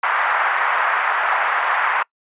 pink band-pass noise, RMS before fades -19 dBFS, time 0.03-2.03 s, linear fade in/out 5 ms, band 870 to 1900 Hz, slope 24 dB/octave, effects noise-tail reverb RT60 0.1 s tail -25 dB re dry + resampled to 8000 Hz

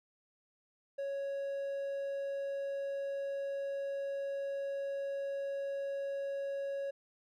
triangle tone, 554.4 Hz, C#5, in tune, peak -33 dBFS, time 0.98-6.91 s, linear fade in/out 10 ms, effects none

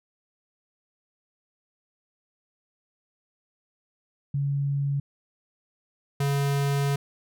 sine / square tone pair in turn, 140.6 / 140.6 Hz, C#3 / C#3, +25 / +25 cents, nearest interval unison, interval 0 cents, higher neither, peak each -23 dBFS, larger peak neither, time 4.34-5 / 6.2-6.96 s, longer second, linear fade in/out 5 ms, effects none

